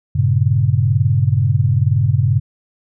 sine chord, G diminished, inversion none, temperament equal, 98 / 116.54 / 138.59 Hz, G2 / Bb2 / Db3, 0 / 0 / 0 cents, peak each -16 dBFS, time 0.15-2.4 s, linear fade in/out 10 ms, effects none

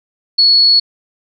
sine tone, 4382 Hz, C#8, 21 cents flat, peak -6 dBFS, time 0.38-0.8 s, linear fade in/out 10 ms, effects none

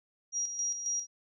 sine tone with tremolo, 5720 Hz, F8, 41 cents sharp, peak -29 dBFS, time 0.32-1.07 s, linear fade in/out 50 ms, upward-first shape square, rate 3.7 Hz, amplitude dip 55%, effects none

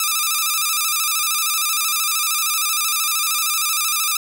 5% pulse tone with vibrato, 1252 Hz, D#6, 10 cents sharp, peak -6 dBFS, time 0-4.17 s, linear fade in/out 2 ms, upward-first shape square, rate 13 Hz, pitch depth 74 cents each way, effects none

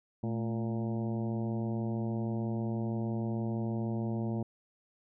harmonic tone with a mistuned harmonic, 115.6 Hz, A#2, 14 cents flat, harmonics 1 / 2 / 3 / 4 / 5 / 6 / 7 / 8, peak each -34 / -34 / -40 / -47 / -46 / -48 / -51 / -53 dBFS, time 0.23-4.43 s, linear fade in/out 5 ms, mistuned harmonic 2, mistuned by -71 cents, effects none

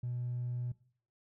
sine tone with hard clipping, 122.5 Hz, B2, 14 cents flat, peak -35 dBFS, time 0.03-0.72 s, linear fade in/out 5 ms, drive 1 dB, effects noise-tail reverb RT60 0.5 s tail -19 dB re dry

